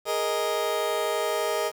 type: chord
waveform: 30% pulse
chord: Ab suspended second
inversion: none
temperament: just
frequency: 415.3 / 467.2 / 623 Hz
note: Ab4 / Bb4 / Eb5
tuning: 0 / +4 / +2 cents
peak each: -28 / -27 / -25 dBFS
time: 0.05-1.72 s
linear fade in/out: 50 ms
effects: 8-bit